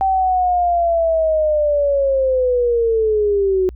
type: linear sweep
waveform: sine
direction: down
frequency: 775 to 366.8 Hz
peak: -13 dBFS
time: 0.01-3.69 s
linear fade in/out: 0 ms
effects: added 60 Hz sine -32 dBFS peak until 3.75 s